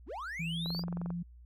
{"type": "linear sweep", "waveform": "triangle", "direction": "up", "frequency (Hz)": [185, 4978], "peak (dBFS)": -36, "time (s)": [0.06, 0.84], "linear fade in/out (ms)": 50}
{"type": "tone with pitch glide", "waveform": "sine", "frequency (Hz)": [164.81, 173.1], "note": ["E3", "F3"], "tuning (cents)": [0, -15], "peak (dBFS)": -34, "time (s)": [0.39, 1.23], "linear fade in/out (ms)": 10, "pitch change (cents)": 85, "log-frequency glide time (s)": [0.5, 0.88]}
{"type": "click train", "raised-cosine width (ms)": 1, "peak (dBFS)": -29, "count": 11, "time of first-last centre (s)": [0.66, 1.104], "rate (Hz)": 22.5}
{"effects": ["added 60 Hz sine -51 dBFS peak until 1.45 s"]}